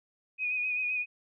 sine tone with vibrato, 2487 Hz, D#7, 1 cent flat, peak -28 dBFS, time 0.38-1.06 s, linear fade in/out 50 ms, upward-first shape sine, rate 7.7 Hz, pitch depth 32 cents each way, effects none

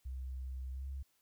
sine tone with pitch glide, 64.7 to 67.8 Hz, C2 to C#2, -19 to -38 cents, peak -39 dBFS, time 0.05-1.03 s, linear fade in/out 10 ms, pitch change +81 cents, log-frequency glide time 0.71-0.88 s, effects white hiss -75 dBFS RMS until 1.21 s

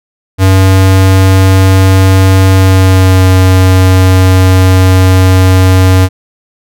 square tone with pitch glide, 95 to 93.26 Hz, F#2 to F#2, +46 to +14 cents, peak -3 dBFS, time 0.38-6.09 s, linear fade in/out 50 ms, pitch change -32 cents, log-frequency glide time 2.52-3.26 s, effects none

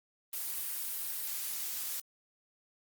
blue noise, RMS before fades -37 dBFS, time 0.33-2 s, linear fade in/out 2 ms, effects Opus 32 kbps

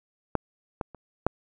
clicks, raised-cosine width 1 ms, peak -9 / -15 / -29 / -7 dBFS, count 4, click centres 0.353 / 0.812 / 0.947 / 1.266 s, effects none

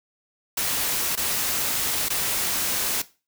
white noise with dropouts, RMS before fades -25 dBFS, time 0.57-3.02 s, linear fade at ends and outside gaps 5 ms, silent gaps 1.155-1.173 / 2.086-2.101 s, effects noise-tail reverb RT60 0.3 s tail -17 dB re dry

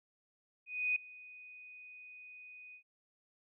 sine tone with ADSR envelope, 2489 Hz, D#7, in tune, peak -28 dBFS, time 0.66-2.83 s, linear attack 300 ms, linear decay 4 ms, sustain -22 dB, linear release 87 ms, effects none

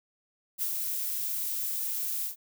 violet noise with ADSR envelope, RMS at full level -29 dBFS, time 0.58-2.36 s, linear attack 42 ms, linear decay 62 ms, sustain -3 dB, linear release 110 ms, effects none

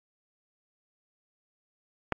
click, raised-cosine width 0.5 ms, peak -11 dBFS, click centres 2.123 s, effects AAC 64 kbps

